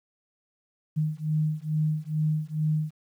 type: beating tone pair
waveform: sine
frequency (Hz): 153.2 / 155.5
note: D#3 / D#3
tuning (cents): -27 / -1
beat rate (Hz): 2.3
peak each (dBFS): -27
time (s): 0.96-2.91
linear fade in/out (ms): 20
effects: 10-bit